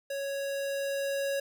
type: tone with level ramp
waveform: square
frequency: 554.4 Hz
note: C#5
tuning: in tune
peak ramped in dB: -33 to -29 dBFS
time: 0.1-1.4 s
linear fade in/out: 5 ms
effects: none